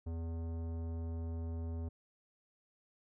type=tone with tanh clipping; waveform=sine; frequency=82.7 Hz; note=E2; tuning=6 cents sharp; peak=-39 dBFS; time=0.06-1.89 s; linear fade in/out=10 ms; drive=16 dB; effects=none